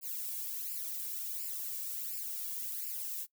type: noise with flanger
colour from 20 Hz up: violet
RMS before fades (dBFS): -39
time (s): 0.01-3.27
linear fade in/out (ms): 50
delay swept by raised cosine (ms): 0.4 to 1.8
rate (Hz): 1.4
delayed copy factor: +0.85
effects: noise-tail reverb RT60 0.1 s tail -21 dB re dry